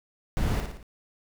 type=noise with echo; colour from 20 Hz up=brown; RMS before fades=-26 dBFS; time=0.37-0.6 s; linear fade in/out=0 ms; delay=57 ms; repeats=4; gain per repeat=-5 dB; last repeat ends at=0.828 s; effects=none